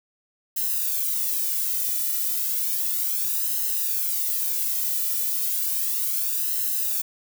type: noise with flanger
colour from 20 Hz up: violet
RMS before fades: -25 dBFS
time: 0.56-7.02 s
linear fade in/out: 10 ms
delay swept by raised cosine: 0.86 to 1.86 ms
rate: 0.33 Hz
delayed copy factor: -0.8
effects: none